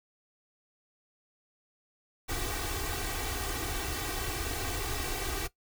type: noise with comb filter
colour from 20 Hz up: pink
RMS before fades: -34 dBFS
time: 2.28-5.48 s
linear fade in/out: 20 ms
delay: 2.6 ms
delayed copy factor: +0.9
effects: noise-tail reverb RT60 0.1 s tail -17 dB re dry